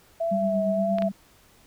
sine tone with vibrato, 660 Hz, E5, 2 cents sharp, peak -23 dBFS, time 0.2-1.09 s, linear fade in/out 10 ms, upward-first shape sine, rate 1.7 Hz, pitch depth 35 cents each way
sine tone with tremolo, 196 Hz, G3, in tune, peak -23 dBFS, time 0.31-1.12 s, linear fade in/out 10 ms, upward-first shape sine, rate 8.5 Hz, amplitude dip 50%
clicks, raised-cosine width 0.3 ms, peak -18 dBFS, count 2, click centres 0.985 / 1.022 s
effects pink hiss -57 dBFS RMS until 1.66 s

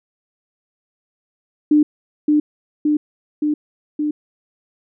sine tone with echo, 299.5 Hz, D4, 34 cents sharp, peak -9 dBFS, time 1.71-1.83 s, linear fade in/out 5 ms, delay 570 ms, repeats 4, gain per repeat -2 dB, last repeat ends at 4.11 s, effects none

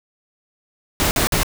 pink noise bursts, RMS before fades -18 dBFS, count 3, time 1-1.432 s, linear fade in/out 0 ms, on 110 ms, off 51 ms, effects none

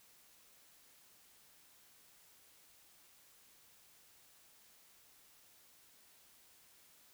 silence, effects white hiss -65 dBFS RMS until 7.13 s

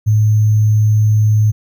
sine tone with sample-and-hold, 107.3 Hz, A2, 43 cents flat, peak -8 dBFS, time 0.06-1.52 s, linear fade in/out 20 ms, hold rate 6300 Hz, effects none

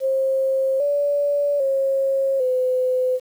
sine tone with pitch steps, 533 / 575 / 541 / 509 Hz, C5 / D5 / C#5 / C5, +32 / -37 / -42 / -48 cents, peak -17 dBFS, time 0-3.2 s, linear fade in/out 50 ms, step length 800 ms, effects 8-bit

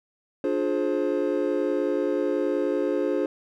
triangle chord, D half-diminished seventh, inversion none, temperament just, 293.7 / 352.4 / 422.9 / 528.6 Hz, D4 / F4 / Ab4 / C5, 0 / +16 / +31 / +18 cents, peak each -26 dBFS, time 0.44-3.26 s, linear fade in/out 2 ms, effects none

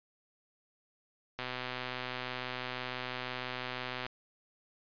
click train, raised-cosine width 0.3 ms, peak -21 dBFS, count 338, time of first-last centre 1.39-4.065 s, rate 126 Hz, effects resampled to 11025 Hz

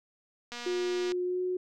click train, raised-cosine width 0.2 ms, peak -23 dBFS, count 145, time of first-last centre 0.52-1.12 s, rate 240 Hz
sine tone with pitch glide, 359.8 to 365.2 Hz, F#4 to F#4, -48 to -23 cents, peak -28 dBFS, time 0.66-1.57 s, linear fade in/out 5 ms, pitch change +25 cents, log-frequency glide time 1.24-1.41 s
effects none

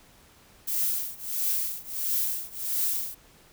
violet noise with tremolo, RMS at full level -25 dBFS, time 0.67-3.15 s, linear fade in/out 10 ms, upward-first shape triangle, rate 1.5 Hz, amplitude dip 95%, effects pink hiss -56 dBFS RMS until 3.52 s

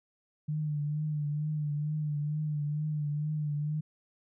sine tone with vibrato, 150 Hz, D3, 37 cents sharp, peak -29 dBFS, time 0.48-3.81 s, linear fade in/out 10 ms, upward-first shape triangle, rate 2.2 Hz, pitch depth 49 cents each way, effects none

